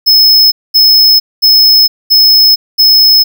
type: tone bursts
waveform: square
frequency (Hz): 5190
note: E8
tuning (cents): -28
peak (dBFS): -3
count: 5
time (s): 0.06-3.24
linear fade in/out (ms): 20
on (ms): 460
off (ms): 220
effects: none